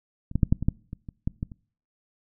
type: clicks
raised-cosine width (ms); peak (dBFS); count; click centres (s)
5; -25 / -11 / -6 / -7 / -17 / -8 / -22 / -25 / -13 / -16 / -29; 11; 0.314 / 0.356 / 0.432 / 0.525 / 0.626 / 0.685 / 0.931 / 1.088 / 1.275 / 1.429 / 1.518
effects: noise-tail reverb RT60 0.5 s tail -24 dB re dry

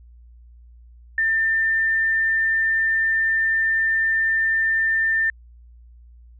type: tone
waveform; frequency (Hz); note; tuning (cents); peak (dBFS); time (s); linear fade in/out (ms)
sine; 1794; A6; +33; -17; 1.18-5.3; 2
effects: added 59 Hz sine -44 dBFS peak until 6.39 s

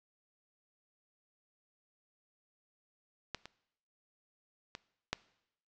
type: clicks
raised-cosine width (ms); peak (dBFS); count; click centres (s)
0.2; -19 / -28 / -24 / -14; 4; 3.347 / 3.456 / 4.751 / 5.13
effects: noise-tail reverb RT60 0.8 s tail -21 dB re dry + low-pass 7000 Hz 12 dB/octave

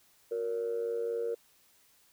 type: tone with amplitude modulation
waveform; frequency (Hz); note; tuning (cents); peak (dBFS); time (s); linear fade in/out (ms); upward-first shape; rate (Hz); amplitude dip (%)
sine; 466.2; A#4; 0; -26; 0.31-1.35; 10; sine; 104; 75
effects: tanh soft clip ceiling -24 dBFS + white hiss -65 dBFS RMS until 2.12 s

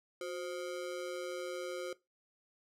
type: ring-modulated tone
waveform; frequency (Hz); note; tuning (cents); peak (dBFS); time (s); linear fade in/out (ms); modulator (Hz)
square; 443.7; A4; +14; -36; 0.21-1.93; 2; 80.3
effects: noise-tail reverb RT60 0.2 s tail -18 dB re dry + low-pass 11000 Hz 12 dB/octave

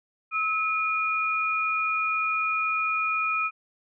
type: tone pair together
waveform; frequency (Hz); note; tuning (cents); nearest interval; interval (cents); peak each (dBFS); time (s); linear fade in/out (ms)
sine; 1293 / 2441; E6 / D#7; -34 / -34; major seventh; 1100; -26; 0.31-3.51; 50
effects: none

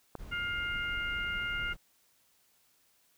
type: click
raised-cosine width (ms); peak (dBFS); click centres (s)
1; -25; 0.153
type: noise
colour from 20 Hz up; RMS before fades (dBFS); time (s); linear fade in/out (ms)
brown; -44; 0.18-1.77; 20
type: harmonic tone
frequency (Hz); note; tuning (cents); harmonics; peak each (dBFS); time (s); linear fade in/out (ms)
706; F5; +19; 2 / 3 / 4; -34 / -38 / -40; 0.31-1.74; 20
effects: white hiss -69 dBFS RMS until 3.17 s

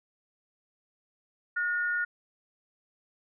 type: tone pair together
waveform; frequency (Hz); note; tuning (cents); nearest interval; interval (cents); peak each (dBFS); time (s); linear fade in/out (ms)
sine; 1440.6 / 1815; F#6 / A#6; -47 / -47; major third; 400; -27 / -34; 1.56-2.05; 10
effects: none

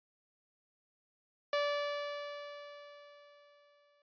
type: tone with exponential decay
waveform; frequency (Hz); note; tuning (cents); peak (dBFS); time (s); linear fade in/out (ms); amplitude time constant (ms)
sawtooth; 580; D5; -22; -25; 1.53-4.02; 2; 540
effects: resampled to 11025 Hz

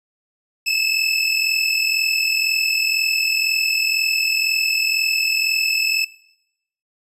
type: tone pair together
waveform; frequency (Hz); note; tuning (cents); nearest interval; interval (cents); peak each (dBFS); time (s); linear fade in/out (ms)
25% pulse; 2595 / 2637; E7 / E7; -28 / 0; unison; 28; -16 / -17; 0.66-6.05; 10
effects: noise-tail reverb RT60 0.8 s tail -18 dB re dry + resampled to 32000 Hz

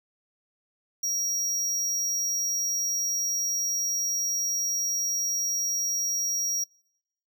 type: tone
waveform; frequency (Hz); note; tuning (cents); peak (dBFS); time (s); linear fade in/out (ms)
square; 5670; F8; +25; -26; 1.03-6.64; 5
effects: noise-tail reverb RT60 0.8 s tail -26 dB re dry

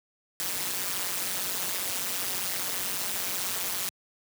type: noise with amplitude modulation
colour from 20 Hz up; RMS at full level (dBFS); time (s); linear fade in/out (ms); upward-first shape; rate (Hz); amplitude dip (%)
white; -27; 0.4-3.89; 0; sine; 185; 95
effects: high-pass 100 Hz 12 dB/octave

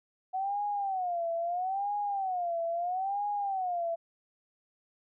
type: tone with vibrato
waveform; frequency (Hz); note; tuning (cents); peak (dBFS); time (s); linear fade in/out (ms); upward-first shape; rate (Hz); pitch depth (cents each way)
sine; 743; F#5; +7; -29; 0.33-3.96; 20; sine; 0.76; 180
effects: none

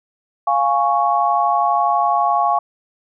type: chord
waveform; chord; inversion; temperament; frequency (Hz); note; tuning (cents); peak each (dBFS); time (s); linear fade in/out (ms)
sine; Db major; first; equal; 698.5 / 830.6 / 1108.7; F5 / Ab5 / Db6; 0 / 0 / 0; -18; 0.47-2.59; 5
effects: none

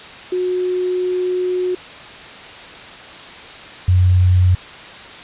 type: tone pair in turn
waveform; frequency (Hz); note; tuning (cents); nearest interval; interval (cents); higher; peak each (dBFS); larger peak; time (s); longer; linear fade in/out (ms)
sine; 364 / 91; F#4 / F#2; -28 / -28; 2 octaves; 2400; first; -16 / -9; second; 0.32-1.75 / 3.88-4.55; first; 5
effects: white hiss -35 dBFS RMS until 5.23 s + resampled to 8000 Hz

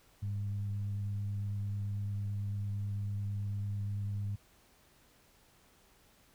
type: tone with frequency modulation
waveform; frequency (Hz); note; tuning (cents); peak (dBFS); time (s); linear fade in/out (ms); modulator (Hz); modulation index
sine; 101.9; G#2; -32; -33; 0.22-4.36; 10; 97.4; 0.31
effects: pink hiss -65 dBFS RMS until 6.34 s

